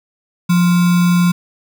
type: tone with sample-and-hold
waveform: sine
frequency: 176 Hz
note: F3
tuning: 14 cents sharp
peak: -9 dBFS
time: 0.49-1.32 s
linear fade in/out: 10 ms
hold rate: 1225 Hz
effects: none